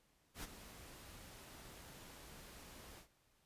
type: noise with ADSR envelope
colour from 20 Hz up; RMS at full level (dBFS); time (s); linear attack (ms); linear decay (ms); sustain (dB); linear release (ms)
pink; -45; 0.34-3.08; 94; 27; -11; 110
effects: pink hiss -75 dBFS RMS until 3.45 s + resampled to 32000 Hz